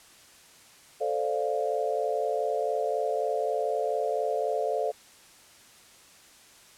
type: chord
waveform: sine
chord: D minor seventh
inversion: second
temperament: equal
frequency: 440 / 523.3 / 587.3 / 698.5 Hz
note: A4 / C5 / D5 / F5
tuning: 0 / 0 / 0 / 0 cents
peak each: -30 / -32 / -31 / -31 dBFS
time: 1-4.92 s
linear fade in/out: 20 ms
effects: white hiss -54 dBFS RMS until 6.77 s + low-pass 10000 Hz 12 dB/octave